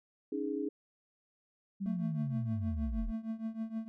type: chord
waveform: sine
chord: C# suspended second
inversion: none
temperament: equal with one note detuned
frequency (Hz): 279.8 / 311.1 / 415.3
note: C#4 / D#4 / G#4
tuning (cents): +16 / 0 / 0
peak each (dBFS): -37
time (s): 0.32-0.69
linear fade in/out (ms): 5
type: linear sweep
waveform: sine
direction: down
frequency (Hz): 199.2 to 33.13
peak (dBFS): -33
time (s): 1.8-3.12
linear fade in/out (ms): 20
type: tone with tremolo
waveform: triangle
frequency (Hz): 223.2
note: A3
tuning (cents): +25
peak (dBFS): -30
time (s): 1.86-3.88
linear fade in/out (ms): 0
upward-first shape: triangle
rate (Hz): 6.4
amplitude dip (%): 90
effects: none